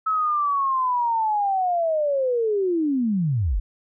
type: linear sweep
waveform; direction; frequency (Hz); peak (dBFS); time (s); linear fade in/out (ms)
sine; down; 1300 to 35.83; -19; 0.06-3.6; 10
effects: none